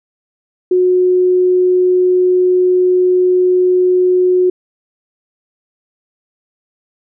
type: tone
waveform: sine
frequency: 364.6 Hz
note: F#4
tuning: 25 cents flat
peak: -8 dBFS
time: 0.71-4.5 s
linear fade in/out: 5 ms
effects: none